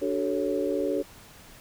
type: chord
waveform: sine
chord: D major seventh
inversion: none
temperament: equal with one note detuned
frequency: 293.7 / 378.4 / 440 / 554.4 Hz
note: D4 / F#4 / A4 / C#5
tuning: 0 / +39 / 0 / 0 cents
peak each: -30 dBFS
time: 0.01-1.03 s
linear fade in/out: 20 ms
effects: pink hiss -50 dBFS RMS until 1.6 s